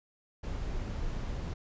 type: noise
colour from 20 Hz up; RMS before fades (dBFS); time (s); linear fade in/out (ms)
brown; -35; 0.43-1.54; 10
effects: resampled to 16000 Hz